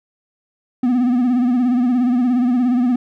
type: tone with vibrato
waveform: triangle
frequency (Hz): 247.3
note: B3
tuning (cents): +3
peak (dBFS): -11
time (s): 0.83-2.96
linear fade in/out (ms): 5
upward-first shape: sine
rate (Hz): 17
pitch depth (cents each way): 73
effects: none